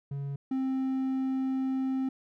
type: tone pair in turn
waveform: triangle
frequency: 140 / 263.7 Hz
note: C#3 / C4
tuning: +18 / +14 cents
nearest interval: major seventh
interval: 1096 cents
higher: second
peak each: -30 / -25 dBFS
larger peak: second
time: 0.11-0.36 / 0.51-2.09 s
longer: second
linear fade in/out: 5 ms
effects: none